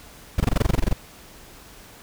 brown noise bursts, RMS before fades -17 dBFS, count 13, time 0.38-0.931 s, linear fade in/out 5 ms, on 23 ms, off 21 ms, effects pink hiss -46 dBFS RMS until 2.02 s

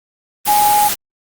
sine tone in noise, 832 Hz, G#5, 3 cents sharp, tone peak -10 dBFS, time 0.47-0.89 s, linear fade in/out 20 ms, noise white, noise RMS -18 dBFS, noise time 0.45-0.95 s, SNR +5 dB, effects Opus 24 kbps

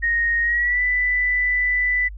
sine tone with pitch glide, 1864.7 to 1987 Hz, A#6 to B6, 0 to +10 cents, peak -17 dBFS, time 0.02-2.09 s, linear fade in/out 20 ms, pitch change +110 cents, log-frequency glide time 0.42-0.82 s, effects added 50 Hz sine -32 dBFS peak until 2.17 s

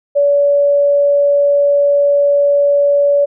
sine tone, 571 Hz, D5, 49 cents flat, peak -8 dBFS, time 0.15-3.26 s, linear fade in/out 20 ms, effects none

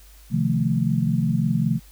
sine chord, F dominant seventh, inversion second, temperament equal, 130.81 / 155.56 / 174.61 / 220 Hz, C3 / Eb3 / F3 / A3, 0 / 0 / 0 / 0 cents, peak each -24 dBFS, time 0.3-1.8 s, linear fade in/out 50 ms, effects added 50 Hz sine -46 dBFS peak until 1.91 s + white hiss -53 dBFS RMS until 1.91 s

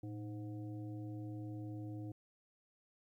harmonic tone with a mistuned harmonic, 103.83 Hz, G#2, in tune, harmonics 1 / 3 / 5 / 7, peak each -44 / -46 / -58 / -61 dBFS, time 0.03-2.12 s, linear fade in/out 5 ms, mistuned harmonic 1, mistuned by +140 cents, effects 13-bit

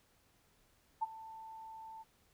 sine tone with ADSR envelope, 888 Hz, A5, 16 cents sharp, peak -29 dBFS, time 1.01-2.04 s, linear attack 19 ms, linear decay 25 ms, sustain -18 dB, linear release 27 ms, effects pink hiss -71 dBFS RMS until 2.33 s

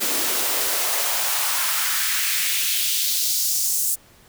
white noise with high-pass filter sweep, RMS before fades -22 dBFS, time 0-3.96 s, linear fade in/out 20 ms, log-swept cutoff 250 to 8100 Hz, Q 1.6, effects pink hiss -52 dBFS RMS until 4.28 s

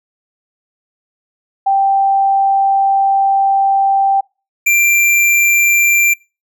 sine / square tone pair in turn, 784 / 2366 Hz, G5 / D7, 0 / +12 cents, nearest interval octave + perfect fifth, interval 1912 cents, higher second, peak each -9 dBFS, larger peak neither, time 1.66-4.21 / 4.66-6.14 s, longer first, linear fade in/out 10 ms, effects noise-tail reverb RT60 0.3 s tail -26 dB re dry

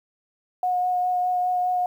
sine tone with vibrato, 725 Hz, F#5, 35 cents flat, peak -20 dBFS, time 0.63-1.86 s, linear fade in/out 2 ms, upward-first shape sine, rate 4.9 Hz, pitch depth 12 cents each way, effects 9-bit

